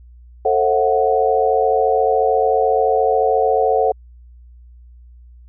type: chord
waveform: sine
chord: F# half-diminished seventh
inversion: first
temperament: just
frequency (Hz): 444 / 532.8 / 666 / 740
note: A4 / C5 / E5 / F#5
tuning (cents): +16 / +31 / +18 / 0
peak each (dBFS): -17 / -19 / -23 / -17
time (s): 0.45-3.92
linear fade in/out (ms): 5
effects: added 60 Hz sine -40 dBFS peak until 5.48 s